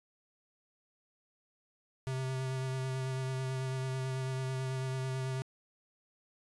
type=tone with vibrato; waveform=square; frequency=131.1 Hz; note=C3; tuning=4 cents sharp; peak=-34 dBFS; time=2.07-5.42 s; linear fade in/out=0 ms; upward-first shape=sine; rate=9.1 Hz; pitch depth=16 cents each way; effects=resampled to 24000 Hz